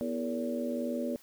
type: harmonic tone with a mistuned harmonic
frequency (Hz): 81.6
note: E2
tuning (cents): -17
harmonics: 3 / 4 / 5 / 6 / 7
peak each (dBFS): -33 / -40 / -43 / -40 / -36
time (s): 0.01-1.16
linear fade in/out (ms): 0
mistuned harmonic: 6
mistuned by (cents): -86
effects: white hiss -58 dBFS RMS until 1.22 s